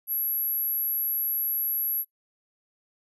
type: tone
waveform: sine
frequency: 11630 Hz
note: F#9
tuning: 31 cents flat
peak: -24 dBFS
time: 0.07-2.05 s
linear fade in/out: 50 ms
effects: noise-tail reverb RT60 0.1 s tail -23 dB re dry